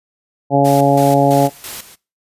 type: harmonic tone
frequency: 140 Hz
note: C#3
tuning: 18 cents sharp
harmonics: 1 / 2 / 3 / 4 / 5 / 6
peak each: -16 / -15 / -19 / -15 / -15 / -18 dBFS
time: 0.5-1.5 s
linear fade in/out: 50 ms
type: noise with tremolo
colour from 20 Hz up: white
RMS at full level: -28 dBFS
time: 0.64-1.96 s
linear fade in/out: 20 ms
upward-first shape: square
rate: 3 Hz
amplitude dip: 75%
effects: noise-tail reverb RT60 0.3 s tail -22 dB re dry + resampled to 32000 Hz